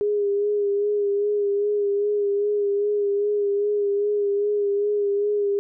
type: tone with vibrato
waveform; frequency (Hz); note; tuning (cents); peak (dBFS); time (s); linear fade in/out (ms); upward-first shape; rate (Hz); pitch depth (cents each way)
sine; 408.8; G#4; -27; -19; 0.01-5.59; 0; sine; 2.5; 32
effects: none